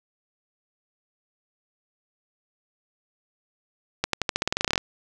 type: accelerating click train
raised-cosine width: 0.2 ms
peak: -5 dBFS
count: 16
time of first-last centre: 4.04-4.779 s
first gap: 93 ms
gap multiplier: 0.9
effects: none